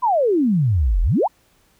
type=exponential two-way sweep; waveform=sine; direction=down then up; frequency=1046.5 to 38.53 to 1046.5 Hz; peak=-14 dBFS; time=0.02-1.28 s; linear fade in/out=20 ms; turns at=1.02 s; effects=pink hiss -59 dBFS RMS until 1.79 s